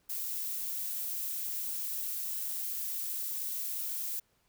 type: noise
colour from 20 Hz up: violet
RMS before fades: -36 dBFS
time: 0.09-4.2 s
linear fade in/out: 10 ms
effects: pink hiss -72 dBFS RMS until 4.48 s